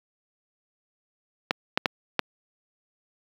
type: clicks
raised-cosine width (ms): 0.3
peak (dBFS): -4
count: 4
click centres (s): 1.509 / 1.775 / 1.858 / 2.193
effects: high-pass 150 Hz 12 dB/octave + 7-bit